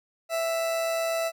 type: tone with amplitude modulation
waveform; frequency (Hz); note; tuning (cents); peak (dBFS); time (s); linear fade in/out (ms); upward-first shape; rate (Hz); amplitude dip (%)
40% pulse; 661; E5; +5; -23; 0.29-1.32; 50; sine; 128; 30
effects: none